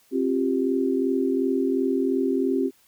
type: chord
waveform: sine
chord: C suspended fourth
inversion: none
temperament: equal with one note detuned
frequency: 266.8 / 349.2 / 392 Hz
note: C4 / F4 / G4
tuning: +34 / 0 / 0 cents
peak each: -23 / -27 / -25 dBFS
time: 0.11-2.71 s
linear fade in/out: 50 ms
effects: white hiss -60 dBFS RMS until 2.87 s